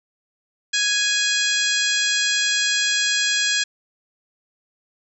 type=harmonic tone with a mistuned harmonic; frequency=830.6 Hz; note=G#5; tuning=in tune; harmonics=2 / 3 / 4 / 5 / 6 / 7 / 8 / 9; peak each=-23 / -27 / -24 / -27 / -28 / -30 / -31 / -27 dBFS; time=0.73-3.64 s; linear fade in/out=10 ms; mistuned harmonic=6; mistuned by=-30 cents; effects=none